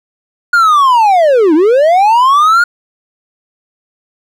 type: linear two-way sweep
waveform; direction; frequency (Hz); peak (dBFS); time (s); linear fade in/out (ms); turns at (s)
triangle; down then up; 1442 to 293.7 to 1442; -3; 0.53-2.64; 5; 1.54
effects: none